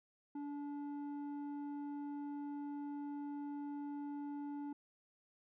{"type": "tone with low-pass filter", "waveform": "square", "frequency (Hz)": 288.3, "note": "D4", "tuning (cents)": -32, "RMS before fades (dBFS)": -44, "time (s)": [0.35, 4.73], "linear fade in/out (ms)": 5, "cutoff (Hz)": 700, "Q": 1.4, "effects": []}